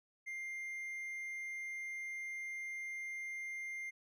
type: tone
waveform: triangle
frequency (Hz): 2100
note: C7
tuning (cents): +6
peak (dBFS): -39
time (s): 0.26-3.91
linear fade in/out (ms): 20
effects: none